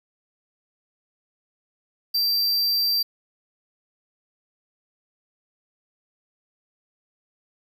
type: tone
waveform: square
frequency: 4699 Hz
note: D8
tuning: in tune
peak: -20 dBFS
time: 2.14-3.03 s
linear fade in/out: 10 ms
effects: 9-bit